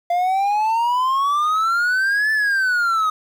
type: exponential two-way sweep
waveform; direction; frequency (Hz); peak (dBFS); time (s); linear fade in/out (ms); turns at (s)
triangle; up then down; 691 to 1760 to 1249; -14; 0.1-3.1; 5; 2.32
effects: 8-bit